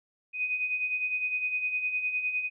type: beating tone pair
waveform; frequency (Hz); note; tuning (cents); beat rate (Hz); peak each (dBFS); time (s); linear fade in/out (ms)
sine; 2489 / 2498.8; D#7 / D#7; 0 / +7; 9.8; -36 / -28; 0.33-2.5; 50
effects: none